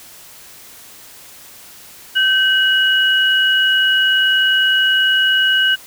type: tone pair together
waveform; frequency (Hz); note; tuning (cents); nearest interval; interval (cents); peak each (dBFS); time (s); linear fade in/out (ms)
sine; 1545.6 / 2915; G6 / F#7; -25 / -26; major seventh; 1099; -14; 2.15-5.76; 20
effects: white hiss -40 dBFS RMS until 5.86 s